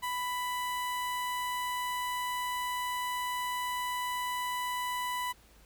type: tone with notch filter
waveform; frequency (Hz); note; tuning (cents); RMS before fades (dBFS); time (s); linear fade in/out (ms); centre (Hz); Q
sawtooth; 992; B5; +7; -34; 0.02-5.33; 20; 5300; 1.9
effects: added 53 Hz sine -61 dBFS peak until 5.65 s + pink hiss -61 dBFS RMS until 5.65 s